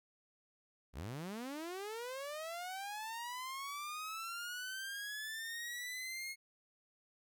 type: linear sweep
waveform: sawtooth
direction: up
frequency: 52.7 to 2168 Hz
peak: -38 dBFS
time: 0.93-6.36 s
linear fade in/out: 50 ms
effects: none